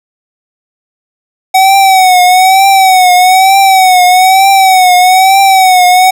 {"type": "tone with vibrato", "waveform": "square", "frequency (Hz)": 752, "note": "F#5", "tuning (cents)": 28, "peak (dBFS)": -3, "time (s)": [1.54, 6.11], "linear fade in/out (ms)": 10, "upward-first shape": "triangle", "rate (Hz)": 1.1, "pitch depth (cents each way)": 80, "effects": []}